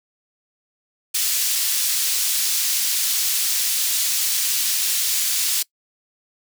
pink high-pass noise, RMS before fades -21 dBFS, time 1.14-5.63 s, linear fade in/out 10 ms, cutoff 4300 Hz, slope 12 dB/octave, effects noise-tail reverb RT60 0.1 s tail -23 dB re dry

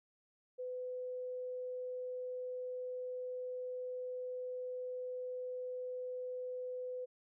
sine tone, 503 Hz, B4, 32 cents sharp, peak -39 dBFS, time 0.58-7.06 s, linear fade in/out 20 ms, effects none

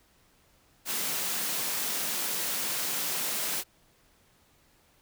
white high-pass noise, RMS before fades -31 dBFS, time 0.85-3.64 s, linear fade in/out 50 ms, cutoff 130 Hz, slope 96 dB/octave, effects pink hiss -64 dBFS RMS until 5.01 s

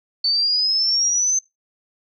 sine exponential sweep, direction up, 4493 to 6240 Hz, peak -16 dBFS, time 0.24-1.39 s, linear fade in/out 5 ms, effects noise-tail reverb RT60 0.2 s tail -22 dB re dry

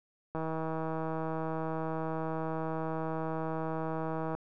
click train, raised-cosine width 1 ms, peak -22 dBFS, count 641, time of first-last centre 0.35-4.35 s, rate 160 Hz, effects none

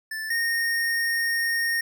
square tone pair in turn, 1760 / 1848.3 Hz, A6 / A#6, 0 / -15 cents, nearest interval minor second, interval 85 cents, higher second, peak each -30 / -23 dBFS, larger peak second, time 0.11-0.3 / 0.3-1.81 s, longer second, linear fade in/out 5 ms, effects none

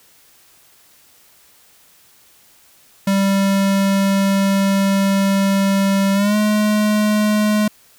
square tone with pitch glide, 196 to 211.3 Hz, G3 to G#3, 0 to +30 cents, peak -14 dBFS, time 3.07-7.68 s, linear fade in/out 5 ms, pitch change +130 cents, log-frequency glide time 6.14-6.36 s, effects white hiss -51 dBFS RMS until 7.98 s

